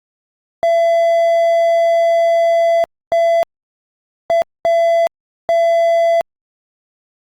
triangle tone bursts at uneven times, 672 Hz, E5, 33 cents sharp, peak -8 dBFS, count 5, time 0.63-2.84 / 3.12-3.43 / 4.3-4.42 / 4.65-5.07 / 5.49-6.21 s, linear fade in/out 0 ms, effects Opus 48 kbps

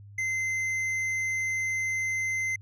sine tone with hard clipping, 2069 Hz, C7, 20 cents flat, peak -28 dBFS, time 0.18-2.56 s, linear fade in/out 5 ms, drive 6 dB, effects added 101 Hz sine -45 dBFS peak until 2.61 s

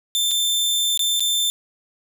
sawtooth tone with dropouts, 3558 Hz, A7, 19 cents sharp, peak -15 dBFS, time 0.15-1.5 s, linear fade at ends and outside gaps 0 ms, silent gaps 0.311-0.315 / 0.975-0.993 / 1.196-1.205 s, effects none

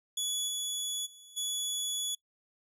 20% pulse tone with level steps, 3402 Hz, G#7, 41 cents sharp, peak -25 / -27 / -46 / -26 dBFS, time 0.17-2.15 s, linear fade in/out 5 ms, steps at 0.47 / 1.05 / 1.36 s, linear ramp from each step 20 ms, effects noise-tail reverb RT60 0.1 s tail -23 dB re dry

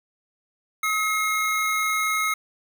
square tone pair together, 1277 / 2148 Hz, D#6 / C7, +45 / +45 cents, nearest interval major sixth, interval 900 cents, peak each -25 dBFS, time 0.83-2.34 s, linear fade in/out 5 ms, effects 10-bit

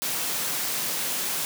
white high-pass noise, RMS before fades -28 dBFS, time 0.02-1.45 s, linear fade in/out 0 ms, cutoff 110 Hz, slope 96 dB/octave, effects none

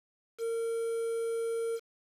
triangle tone with quantisation, 458.6 Hz, A#4, 28 cents flat, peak -28 dBFS, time 0.38-1.8 s, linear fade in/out 50 ms, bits 8, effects resampled to 32000 Hz

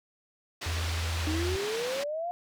white band-pass noise, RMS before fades -37 dBFS, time 0.61-2.04 s, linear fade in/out 10 ms, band 160 to 4200 Hz, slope 12 dB/octave
sine tone with vibrato, 82.9 Hz, E2, 10 cents sharp, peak -29 dBFS, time 0.66-1.56 s, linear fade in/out 5 ms, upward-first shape sine, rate 19 Hz, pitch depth 87 cents each way
sine exponential sweep, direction up, 302.4 to 717 Hz, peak -30 dBFS, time 1.27-2.31 s, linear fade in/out 0 ms
effects none

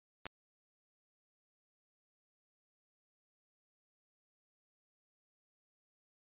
clicks, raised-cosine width 0.3 ms, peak -26 dBFS, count 2, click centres 0.256 / 0.266 s, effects resampled to 8000 Hz

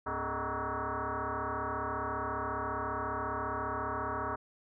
sine tone with frequency modulation, 103.83 Hz, G#2, in tune, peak -32 dBFS, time 0.06-4.36 s, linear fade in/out 10 ms, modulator 173 Hz, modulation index 7.8, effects none

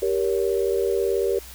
sine chord, G diminished, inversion none, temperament just, 392 / 470.4 / 564.5 Hz, G4 / Bb4 / Db5, 0 / +16 / +31 cents, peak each -22 / -24 / -28 dBFS, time 0.02-1.39 s, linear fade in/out 5 ms, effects added 60 Hz sine -43 dBFS peak until 1.54 s + white hiss -43 dBFS RMS until 1.54 s

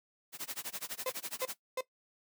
white noise with tremolo, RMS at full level -38 dBFS, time 0.32-1.56 s, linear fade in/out 50 ms, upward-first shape sine, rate 12 Hz, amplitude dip 100%
35% pulse tone bursts, 515 Hz, C5, 28 cents flat, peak -31 dBFS, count 3, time 1.06-1.808 s, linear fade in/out 2 ms, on 36 ms, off 320 ms
effects noise-tail reverb RT60 0.1 s tail -17 dB re dry + high-pass 150 Hz 12 dB/octave

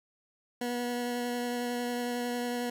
20% pulse tone with vibrato, 242.7 Hz, B3, 30 cents flat, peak -26 dBFS, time 0.61-2.7 s, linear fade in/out 5 ms, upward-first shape sine, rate 11 Hz, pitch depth 11 cents each way, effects none

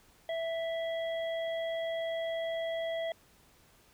harmonic tone, 659.3 Hz, E5, in tune, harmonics 1 / 3 / 5, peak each -32 / -43 / -45 dBFS, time 0.29-3.12 s, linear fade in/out 2 ms, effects pink hiss -63 dBFS RMS until 3.93 s

